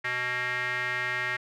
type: tone with band-pass filter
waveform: square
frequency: 124.4 Hz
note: B2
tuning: 13 cents sharp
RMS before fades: -30 dBFS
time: 0.04-1.37 s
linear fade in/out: 10 ms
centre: 1900 Hz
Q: 4.8
effects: none